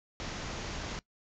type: low-pass noise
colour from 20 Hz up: pink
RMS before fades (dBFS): -39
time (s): 0.2-0.99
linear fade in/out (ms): 0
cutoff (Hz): 7000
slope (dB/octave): 96
effects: noise-tail reverb RT60 0.1 s tail -20 dB re dry